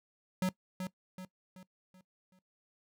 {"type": "tone with echo", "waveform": "square", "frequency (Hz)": 185, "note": "F#3", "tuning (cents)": 0, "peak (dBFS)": -29, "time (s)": [0.42, 0.49], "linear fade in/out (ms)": 2, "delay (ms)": 380, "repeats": 5, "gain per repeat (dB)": -7, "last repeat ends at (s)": 2.39, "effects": ["noise-tail reverb RT60 0.1 s tail -19 dB re dry"]}